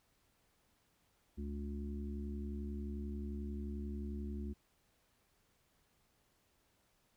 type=harmonic tone; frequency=71.3 Hz; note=C#2; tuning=49 cents sharp; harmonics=1 / 3 / 4 / 5; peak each=-41 / -44 / -52 / -51 dBFS; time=1.37-4.54 s; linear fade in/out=20 ms; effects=pink hiss -75 dBFS RMS until 7.16 s